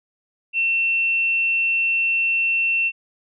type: tone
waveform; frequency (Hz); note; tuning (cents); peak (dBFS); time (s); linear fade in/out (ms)
sine; 2700; E7; +41; -17; 0.53-2.92; 50
effects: none